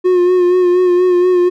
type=tone with vibrato; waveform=triangle; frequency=360 Hz; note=F#4; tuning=47 cents flat; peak=-6 dBFS; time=0.04-1.5 s; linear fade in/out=20 ms; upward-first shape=sine; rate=4.2 Hz; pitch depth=34 cents each way; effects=none